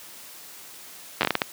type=slowing click train; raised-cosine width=0.3 ms; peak=-4 dBFS; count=8; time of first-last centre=1.21-1.418 s; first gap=9 ms; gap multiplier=1.39; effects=white hiss -44 dBFS RMS until 1.52 s + high-pass 150 Hz 12 dB/octave